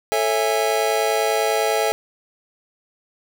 square chord, A major seventh, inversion none, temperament just, 440 / 550 / 660 / 825 Hz, A4 / C#5 / E5 / G#5, 0 / -14 / +2 / -12 cents, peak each -23 / -27 / -24 / -24 dBFS, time 0.12-1.92 s, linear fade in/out 0 ms, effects none

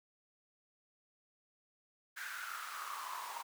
pink noise with high-pass filter sweep, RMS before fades -44 dBFS, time 2.16-3.43 s, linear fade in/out 20 ms, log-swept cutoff 1600 to 900 Hz, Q 7.4, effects none

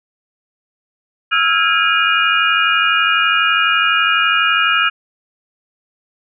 sine tone cluster, 1304 / 1396 / 1643 / 2449 / 2855 Hz, E6 / F6 / G#6 / D#7 / F7, -19 / -1 / -19 / -28 / +37 cents, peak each -18 dBFS, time 1.31-4.9 s, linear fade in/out 20 ms, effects none

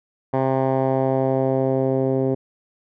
10% pulse tone with low-pass filter sweep, 132.7 Hz, C3, 25 cents sharp, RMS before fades -20 dBFS, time 0.33-2.35 s, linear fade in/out 10 ms, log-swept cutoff 1000 to 430 Hz, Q 1.5, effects none

